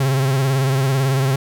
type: tone with vibrato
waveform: 45% pulse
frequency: 134.1 Hz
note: C3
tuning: 43 cents sharp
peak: -15 dBFS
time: 0-1.36 s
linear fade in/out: 5 ms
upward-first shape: sine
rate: 18 Hz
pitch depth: 59 cents each way
effects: none